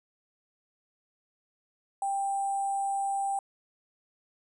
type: tone with sample-and-hold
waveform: sine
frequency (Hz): 790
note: G5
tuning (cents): +13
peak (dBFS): -27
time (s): 2.02-3.39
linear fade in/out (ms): 2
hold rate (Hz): 8820
effects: resampled to 24000 Hz